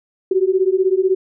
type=beating tone pair; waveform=sine; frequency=369.3 / 385.3 Hz; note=F#4 / G4; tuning=-3 / -30 cents; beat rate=16 Hz; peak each=-16 dBFS; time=0.31-1.15 s; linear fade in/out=5 ms; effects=none